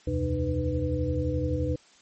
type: tone cluster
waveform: sine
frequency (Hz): 75 / 86.6 / 129 / 304.1 / 496.7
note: D2 / F2 / C3 / D#4 / B4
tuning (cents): +37 / -14 / -24 / -40 / +10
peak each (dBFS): -31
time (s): 0.07-1.76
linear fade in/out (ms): 5
effects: white hiss -57 dBFS RMS until 2.01 s + MP3 32 kbps